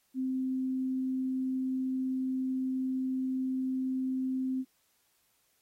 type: tone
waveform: sine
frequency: 260.2 Hz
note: C4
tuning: 9 cents flat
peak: -29 dBFS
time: 0.14-4.65 s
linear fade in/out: 50 ms
effects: white hiss -72 dBFS RMS until 5.61 s + AAC 48 kbps